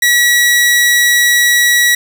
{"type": "tone", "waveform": "sawtooth", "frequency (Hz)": 1930, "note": "B6", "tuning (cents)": -40, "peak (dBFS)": -4, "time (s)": [0.02, 1.95], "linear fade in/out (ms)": 5, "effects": []}